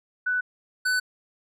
sine / square tone pair in turn, 1491 / 1500.5 Hz, F#6 / F#6, +13 / +24 cents, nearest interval unison, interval 11 cents, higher second, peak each -22 dBFS, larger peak neither, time 0.26-0.41 / 0.85-1 s, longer neither, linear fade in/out 10 ms, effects low-pass 11000 Hz 12 dB/octave

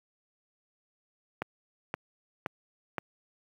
click train, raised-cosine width 0.5 ms, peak -16 dBFS, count 4, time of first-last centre 1.42-2.982 s, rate 1.92 Hz, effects high-pass 100 Hz 12 dB/octave + 9-bit

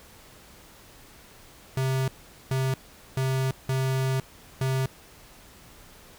square tone bursts at uneven times, 132.1 Hz, C3, 17 cents sharp, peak -24 dBFS, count 5, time 1.77-2.08 / 2.51-2.74 / 3.17-3.51 / 3.69-4.2 / 4.61-4.86 s, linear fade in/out 2 ms, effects pink hiss -51 dBFS RMS until 6.18 s

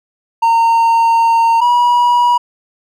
triangle tone pair in turn, 918 / 967.6 Hz, A#5 / B5, -27 / -36 cents, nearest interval minor second, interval 91 cents, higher second, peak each -6 dBFS, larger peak neither, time 0.42-1.61 / 1.61-2.38 s, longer first, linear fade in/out 10 ms, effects none

